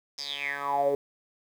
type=tone with band-pass filter sweep; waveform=10% pulse; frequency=141.9 Hz; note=C#3; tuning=41 cents sharp; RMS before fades=-29 dBFS; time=0.18-0.95 s; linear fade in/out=2 ms; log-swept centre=5500 to 430 Hz; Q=9.1; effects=9-bit